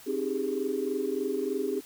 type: chord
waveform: sine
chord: Ab major seventh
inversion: first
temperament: equal with one note detuned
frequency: 266.8 / 311.1 / 392 / 415.3 Hz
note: C4 / Eb4 / G4 / Ab4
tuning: +34 / 0 / 0 / 0 cents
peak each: -34 / -36 / -31 / -31 dBFS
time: 0.06-1.81 s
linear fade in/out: 20 ms
effects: tanh soft clip ceiling -17 dBFS + white hiss -51 dBFS RMS until 1.85 s